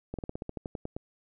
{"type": "slowing click train", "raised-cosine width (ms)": 2, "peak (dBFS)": -22, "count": 12, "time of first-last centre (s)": [0.14, 0.965], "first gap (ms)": 47, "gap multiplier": 1.09, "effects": []}